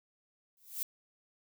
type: noise with exponential growth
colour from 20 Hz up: violet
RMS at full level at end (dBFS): -32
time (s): 0.57-0.83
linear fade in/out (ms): 1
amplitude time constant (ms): 56
effects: none